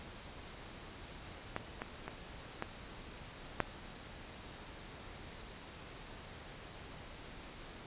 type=clicks; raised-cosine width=0.5 ms; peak=-20 / -23 / -25 / -21 / -14 dBFS; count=5; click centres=1.564 / 1.819 / 2.08 / 2.624 / 3.603 s; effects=pink hiss -50 dBFS RMS until 7.86 s + resampled to 8000 Hz